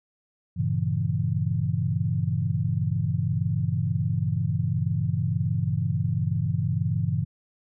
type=chord; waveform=sine; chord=G diminished seventh; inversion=none; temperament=equal; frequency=98 / 116.54 / 138.59 / 164.81 Hz; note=G2 / Bb2 / Db3 / Fb3; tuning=0 / 0 / 0 / 0 cents; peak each=-28 dBFS; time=0.56-7.25 s; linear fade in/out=20 ms; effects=none